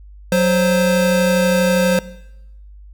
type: tone pair together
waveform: square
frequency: 185.23 / 523.3 Hz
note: F#3 / C5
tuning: +2 / 0 cents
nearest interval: octave + tritone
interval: 1798 cents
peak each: -16 dBFS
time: 0.32-1.99 s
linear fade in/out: 2 ms
effects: noise-tail reverb RT60 0.9 s tail -19 dB re dry + added 50 Hz sine -37 dBFS peak until 2.93 s